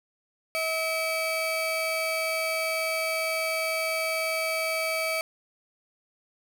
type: tone pair together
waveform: 35% pulse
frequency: 643.7 / 2294 Hz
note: E5 / D7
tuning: -41 / -41 cents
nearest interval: octave + minor seventh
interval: 2200 cents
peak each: -27 dBFS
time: 0.55-5.21 s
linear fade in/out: 0 ms
effects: none